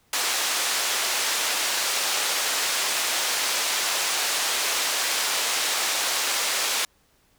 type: band-pass noise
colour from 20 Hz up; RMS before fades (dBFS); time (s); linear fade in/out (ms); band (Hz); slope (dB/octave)
white; -25; 0.13-6.85; 2; 510 to 7100; 12
effects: pink hiss -63 dBFS RMS until 7.38 s